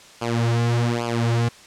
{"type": "tone with flanger", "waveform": "sawtooth", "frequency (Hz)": 117.8, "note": "A#2", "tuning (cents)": 19, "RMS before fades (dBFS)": -21, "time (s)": [0.21, 1.49], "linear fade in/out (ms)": 10, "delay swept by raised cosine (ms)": [0.51, 5.31], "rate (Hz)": 1.2, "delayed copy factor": -1, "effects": ["white hiss -46 dBFS RMS until 1.66 s", "low-pass 7000 Hz 12 dB/octave"]}